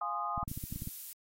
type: chord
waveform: sine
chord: F minor seventh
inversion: none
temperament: equal with one note detuned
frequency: 698.5 / 830.6 / 1046.5 / 1235.9 Hz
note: F5 / Ab5 / C6 / Eb6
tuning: 0 / 0 / 0 / -12 cents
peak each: -41 / -39 / -41 / -35 dBFS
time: 0.01-0.44 s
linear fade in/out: 5 ms
type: clicks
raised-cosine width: 5 ms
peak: -27 dBFS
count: 10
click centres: 0.378 / 0.43 / 0.479 / 0.515 / 0.575 / 0.639 / 0.725 / 0.76 / 0.821 / 0.874 s
type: noise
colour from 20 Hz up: violet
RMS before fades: -43 dBFS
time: 0.48-1.13 s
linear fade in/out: 0 ms
effects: AAC 48 kbps